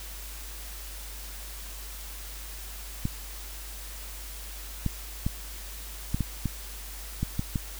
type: clicks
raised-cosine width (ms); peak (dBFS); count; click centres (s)
5; -14; 9; 3.054 / 4.863 / 5.265 / 6.145 / 6.207 / 6.457 / 7.23 / 7.394 / 7.558
effects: added 50 Hz sine -40 dBFS peak until 7.79 s + white hiss -43 dBFS RMS until 7.79 s